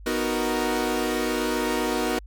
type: chord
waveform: sawtooth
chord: B major seventh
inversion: none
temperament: equal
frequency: 246.9 / 311.1 / 370 / 466.2 Hz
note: B3 / D#4 / F#4 / A#4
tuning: 0 / 0 / 0 / 0 cents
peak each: -25 dBFS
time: 0.06-2.19 s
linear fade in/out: 5 ms
effects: added 50 Hz sine -40 dBFS peak until 2.26 s